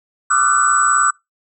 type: tone cluster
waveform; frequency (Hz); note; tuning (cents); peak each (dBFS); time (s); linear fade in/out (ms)
sine; 1169 / 1229 / 1353 / 1492 / 7870; D6 / D#6 / E6 / F#6 / B8; -8 / -22 / +45 / +14 / -7; -18; 0.3-1.11; 10
effects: noise-tail reverb RT60 0.2 s tail -24 dB re dry